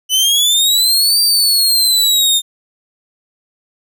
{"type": "exponential two-way sweep", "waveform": "sawtooth", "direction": "up then down", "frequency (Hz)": [2986, 4699, 3629], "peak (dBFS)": -7, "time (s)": [0.09, 2.42], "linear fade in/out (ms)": 50, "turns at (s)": 1.21, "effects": []}